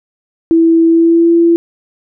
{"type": "tone with pitch glide", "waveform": "sine", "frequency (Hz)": [329.6, 337.5], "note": ["E4", "E4"], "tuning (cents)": [0, 41], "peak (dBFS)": -5, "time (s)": [0.51, 1.56], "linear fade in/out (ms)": 0, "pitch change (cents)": 41, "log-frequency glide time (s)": [0.87, 1.33], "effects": []}